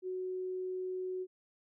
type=tone; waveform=sine; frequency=370 Hz; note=F#4; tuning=in tune; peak=-35 dBFS; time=0.02-1.27 s; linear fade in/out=50 ms; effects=none